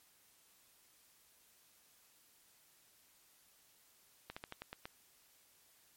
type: slowing click train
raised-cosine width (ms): 0.3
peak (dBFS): -28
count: 7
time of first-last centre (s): 4.3-4.855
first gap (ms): 65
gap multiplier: 1.14
effects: white hiss -68 dBFS RMS until 5.96 s + MP3 64 kbps